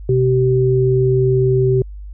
sine tone pair together, 127.9 / 384.2 Hz, C3 / G4, -39 / -35 cents, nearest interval octave + perfect fifth, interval 1904 cents, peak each -14 dBFS, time 0.09-1.82 s, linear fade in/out 2 ms, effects added 50 Hz sine -29 dBFS peak until 2.13 s

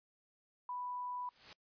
sine tone, 989 Hz, B5, 2 cents sharp, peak -39 dBFS, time 0.69-1.29 s, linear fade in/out 2 ms
white noise with exponential growth, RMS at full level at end -47 dBFS, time 1.16-1.53 s, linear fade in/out 2 ms, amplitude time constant 80 ms
effects noise-tail reverb RT60 0.1 s tail -25 dB re dry + resampled to 11025 Hz

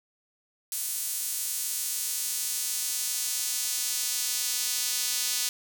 sawtooth tone with high-pass filter sweep, 246.9 Hz, B3, in tune, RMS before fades -30 dBFS, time 0.72-5.49 s, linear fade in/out 2 ms, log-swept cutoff 8900 to 5000 Hz, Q 0.94, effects none

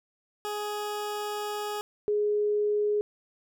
20% pulse / sine tone pair in turn, 417.2 / 417.2 Hz, G#4 / G#4, +8 / +8 cents, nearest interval unison, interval 0 cents, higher neither, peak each -26 / -23 dBFS, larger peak second, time 0.45-1.81 / 2.08-3.01 s, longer first, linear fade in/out 0 ms, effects none

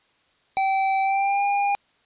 square tone with pitch glide, 773 to 806.8 Hz, G5 to G5, -24 to +50 cents, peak -20 dBFS, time 0.57-1.75 s, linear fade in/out 0 ms, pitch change +74 cents, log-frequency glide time 1.02-1.44 s, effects white hiss -63 dBFS RMS until 2.05 s + resampled to 8000 Hz

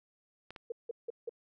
clicks, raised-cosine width 0.3 ms, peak -30 dBFS, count 2, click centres 0.506 / 0.562 s
sine tone bursts, 466.2 Hz, A#4, in tune, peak -34 dBFS, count 4, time 0.7-1.294 s, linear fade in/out 5 ms, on 21 ms, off 170 ms
effects none

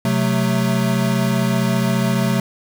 square chord, F# diminished, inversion second, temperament equal, 130.81 / 185 / 220 Hz, C3 / F#3 / A3, 0 / 0 / 0 cents, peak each -21 dBFS, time 0.05-2.4 s, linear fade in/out 2 ms, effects 7-bit

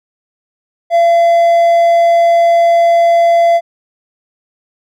triangle tone, 680 Hz, F5, 46 cents flat, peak -4 dBFS, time 0.9-3.61 s, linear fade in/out 50 ms, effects none

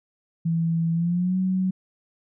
sine tone with pitch glide, 165.4 to 186.73 Hz, E3 to F#3, +6 to +16 cents, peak -20 dBFS, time 0.45-1.71 s, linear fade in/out 10 ms, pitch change +210 cents, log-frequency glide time 0.93-1.37 s, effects none

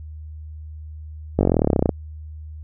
slowing click train, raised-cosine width 2 ms, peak -3 dBFS, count 20, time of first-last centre 1.39-1.892 s, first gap 20 ms, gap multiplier 1.03, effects added 77 Hz sine -33 dBFS peak until 2.63 s

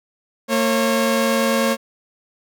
sawtooth tone pair together, 227.7 / 544.5 Hz, A#3 / C#5, -40 / -31 cents, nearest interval octave + minor third, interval 1509 cents, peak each -15 dBFS, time 0.48-1.77 s, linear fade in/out 50 ms, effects none

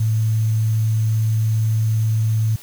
sine tone with sample-and-hold, 110.3 Hz, A2, 5 cents sharp, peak -15 dBFS, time 0-2.56 s, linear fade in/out 5 ms, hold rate 6300 Hz, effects white hiss -42 dBFS RMS until 2.62 s

